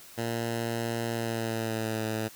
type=tone with pitch glide; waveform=10% pulse; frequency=115.9 to 109.97 Hz; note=A#2 to A2; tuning=-10 to 0 cents; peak=-21 dBFS; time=0.17-2.29 s; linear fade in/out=20 ms; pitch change=-90 cents; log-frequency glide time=1.11-2.01 s; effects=white hiss -50 dBFS RMS until 2.35 s